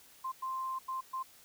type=tone bursts at uneven times; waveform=sine; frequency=1047 Hz; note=C6; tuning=1 cent sharp; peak=-34 dBFS; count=4; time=0.24-0.32 / 0.42-0.79 / 0.88-1.01 / 1.13-1.23 s; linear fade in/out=10 ms; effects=white hiss -59 dBFS RMS until 1.44 s